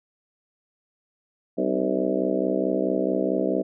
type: harmonic tone with a mistuned harmonic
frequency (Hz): 64.6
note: C2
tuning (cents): -21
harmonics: 3 / 4 / 5 / 6 / 7 / 8 / 9 / 10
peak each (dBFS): -30 / -29 / -28 / -28 / -31 / -29 / -32 / -30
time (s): 1.57-3.63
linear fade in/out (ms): 20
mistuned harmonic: 5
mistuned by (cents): -66
effects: none